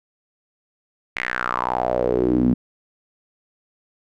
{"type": "tone with band-pass filter sweep", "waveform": "sawtooth", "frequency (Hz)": 61.74, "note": "B1", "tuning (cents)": 0, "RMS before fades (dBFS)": -21, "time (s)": [1.16, 2.54], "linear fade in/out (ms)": 5, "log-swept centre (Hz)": [2200, 220], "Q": 5.3, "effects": []}